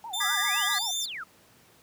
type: tone with vibrato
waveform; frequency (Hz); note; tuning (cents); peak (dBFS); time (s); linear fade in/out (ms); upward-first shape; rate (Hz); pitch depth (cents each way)
sine; 830.6; G#5; 0; -36; 0.04-0.91; 2; sine; 7.8; 220
type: tone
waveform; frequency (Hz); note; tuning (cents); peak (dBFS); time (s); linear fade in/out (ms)
sawtooth; 3573; A7; +26; -26; 0.13-1.06; 10
type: chord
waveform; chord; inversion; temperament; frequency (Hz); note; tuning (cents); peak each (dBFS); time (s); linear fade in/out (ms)
square; G# diminished; second; equal with one note detuned; 1198 / 1661.2 / 1975.5; D6 / G#6 / B6; +34 / 0 / 0; -32 / -31 / -32; 0.2-0.79; 10
type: exponential two-way sweep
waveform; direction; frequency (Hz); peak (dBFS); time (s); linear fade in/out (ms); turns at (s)
sine; up then down; 1192 to 7160 to 1192; -34; 0.22-1.24; 10; 0.99
effects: pink hiss -58 dBFS RMS until 1.82 s + high-pass 100 Hz 12 dB/octave